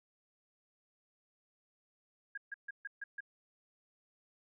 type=tone bursts; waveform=sine; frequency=1629 Hz; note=G#6; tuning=34 cents flat; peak=-39 dBFS; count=6; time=2.35-3.206 s; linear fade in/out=5 ms; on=26 ms; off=140 ms; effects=none